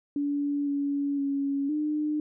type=tone with pitch steps; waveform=sine; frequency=286.7 / 283.2 / 278.7 / 301.7 Hz; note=D4 / C#4 / C#4 / D4; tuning=-42 / +37 / +9 / +47 cents; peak=-25 dBFS; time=0.16-2.2 s; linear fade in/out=2 ms; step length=510 ms; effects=none